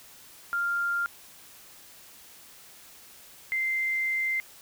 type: tone pair in turn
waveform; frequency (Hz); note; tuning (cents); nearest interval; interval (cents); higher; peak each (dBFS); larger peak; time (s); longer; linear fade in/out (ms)
sine; 1396 / 2084; F6 / C7; -1 / -7; perfect fifth; 694; second; -25; neither; 0.53-1.06 / 3.52-4.4; second; 0
effects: white hiss -51 dBFS RMS until 4.61 s